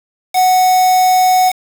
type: tone with quantisation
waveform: triangle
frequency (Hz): 740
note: F#5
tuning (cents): 0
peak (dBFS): -6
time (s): 0.33-1.53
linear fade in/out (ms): 50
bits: 3
effects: none